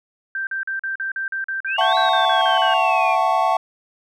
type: tone bursts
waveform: sine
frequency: 1568 Hz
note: G6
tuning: in tune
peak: -22 dBFS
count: 15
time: 0.35-2.738 s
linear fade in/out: 2 ms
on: 120 ms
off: 42 ms
type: exponential two-way sweep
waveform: sine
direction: up then down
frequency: 2343 to 3951 to 2343 Hz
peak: -23 dBFS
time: 1.66-3.17 s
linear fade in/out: 50 ms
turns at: 1.97 s
type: chord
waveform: triangle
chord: F# minor seventh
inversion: third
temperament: equal with one note detuned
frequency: 670 / 740 / 880 / 1108.7 Hz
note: E5 / F#5 / A5 / C#6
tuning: +28 / 0 / 0 / 0 cents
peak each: -20 / -18 / -19 / -20 dBFS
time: 1.78-3.57 s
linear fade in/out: 5 ms
effects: none